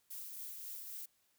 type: noise with tremolo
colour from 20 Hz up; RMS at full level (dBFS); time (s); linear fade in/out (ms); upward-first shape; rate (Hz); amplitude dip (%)
violet; -45; 0.1-1.06; 10; triangle; 3.7; 35
effects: white hiss -75 dBFS RMS until 1.38 s